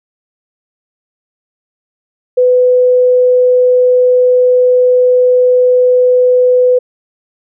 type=tone; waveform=sine; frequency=500 Hz; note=B4; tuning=21 cents sharp; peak=-5 dBFS; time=2.37-6.79 s; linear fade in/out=10 ms; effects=none